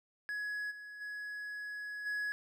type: tone with level steps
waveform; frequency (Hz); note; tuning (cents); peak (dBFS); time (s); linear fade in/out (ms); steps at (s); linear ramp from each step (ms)
triangle; 1680; G#6; +19; -34 / -44 / -38 / -32; 0.29-2.32; 0; 0.7 / 1 / 2.05; 20
effects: none